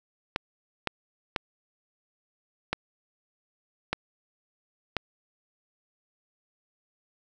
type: clicks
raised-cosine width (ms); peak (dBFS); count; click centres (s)
0.3; -10; 6; 0.361 / 0.873 / 1.362 / 2.73 / 3.93 / 4.967
effects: none